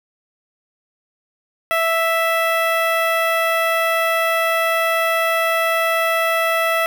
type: tone with notch filter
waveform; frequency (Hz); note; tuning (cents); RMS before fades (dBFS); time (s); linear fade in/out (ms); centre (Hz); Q
15% pulse; 659; E5; -1; -18; 1.71-6.86; 0; 6800; 0.88
effects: none